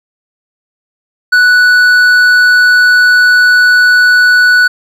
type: tone with hard clipping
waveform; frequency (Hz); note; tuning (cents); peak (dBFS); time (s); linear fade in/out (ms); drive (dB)
sine; 1480; F#6; 0; -5; 1.32-4.68; 10; 6
effects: none

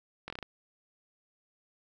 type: slowing click train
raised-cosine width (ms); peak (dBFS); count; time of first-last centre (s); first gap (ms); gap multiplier
0.3; -23; 6; 0.28-0.427; 21; 1.17
effects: none

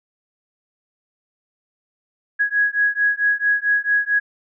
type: beating tone pair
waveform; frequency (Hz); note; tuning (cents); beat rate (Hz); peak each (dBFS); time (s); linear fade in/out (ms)
sine; 1661.2 / 1665.7; G#6 / G#6; 0 / +5; 4.5; -19; 2.39-4.2; 20
effects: none

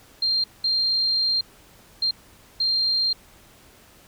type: tone bursts at uneven times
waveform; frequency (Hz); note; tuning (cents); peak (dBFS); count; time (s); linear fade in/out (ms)
sine; 4186; C8; 0; -19; 4; 0.22-0.44 / 0.64-1.41 / 2.02-2.11 / 2.6-3.13; 5
effects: pink hiss -52 dBFS RMS until 4.07 s

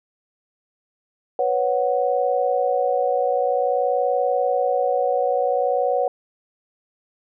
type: chord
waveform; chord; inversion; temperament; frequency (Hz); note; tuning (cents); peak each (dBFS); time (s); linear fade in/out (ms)
sine; B suspended second; none; equal; 493.9 / 554.4 / 740; B4 / C#5 / F#5; 0 / 0 / 0; -22 / -22 / -22; 1.39-6.08; 2
effects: none

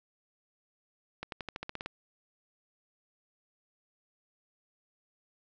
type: accelerating click train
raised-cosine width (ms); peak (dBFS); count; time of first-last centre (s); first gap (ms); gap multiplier
0.3; -21; 10; 1.23-1.86; 92; 0.93
effects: resampled to 16000 Hz + 8-bit

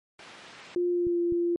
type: high-pass noise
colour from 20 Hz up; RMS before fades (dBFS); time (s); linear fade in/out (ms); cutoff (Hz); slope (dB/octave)
white; -40; 0.19-0.75; 2; 140; 12
type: tone with pitch glide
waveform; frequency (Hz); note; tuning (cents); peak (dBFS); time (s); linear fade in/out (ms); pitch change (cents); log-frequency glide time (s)
sine; 352.7 to 345; F4 to F4; +17 to -21; -23; 0.76-1.56; 2; -38; 0.9-1.19
type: clicks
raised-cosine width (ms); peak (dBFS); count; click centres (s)
5; -28; 2; 1.069 / 1.323
effects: low-pass 3000 Hz 12 dB/octave + MP3 48 kbps

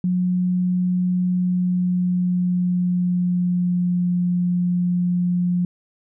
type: tone with pitch glide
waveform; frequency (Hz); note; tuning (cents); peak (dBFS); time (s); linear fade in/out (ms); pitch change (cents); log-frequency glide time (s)
sine; 180.8 to 177.49; F#3 to F3; -40 to +28; -17; 0.04-5.65; 2; -32; 1.31-4.09
effects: none

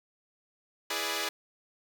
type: chord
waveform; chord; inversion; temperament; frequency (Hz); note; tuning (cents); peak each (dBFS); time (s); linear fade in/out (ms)
5% pulse; E dominant seventh; none; equal with one note detuned; 329.6 / 415.3 / 491.9 / 587.3; E4 / G#4 / B4 / D5; 0 / 0 / -7 / 0; -26 / -23 / -27 / -24; 0.9-1.29; 5
effects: none

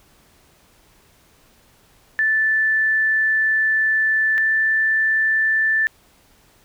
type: tone pair in turn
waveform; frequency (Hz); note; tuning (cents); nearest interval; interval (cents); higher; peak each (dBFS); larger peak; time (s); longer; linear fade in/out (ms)
sine; 1757 / 1764.6; A6 / A6; -3 / +5; unison; 8; second; -15; neither; 2.19-4.38 / 4.38-5.87; first; 0
effects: pink hiss -55 dBFS RMS until 6.64 s

